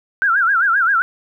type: tone with vibrato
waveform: sine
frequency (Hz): 1480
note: F#6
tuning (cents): 0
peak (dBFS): -12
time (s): 0.22-1.02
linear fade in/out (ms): 0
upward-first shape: sine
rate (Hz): 7.6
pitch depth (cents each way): 190
effects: 9-bit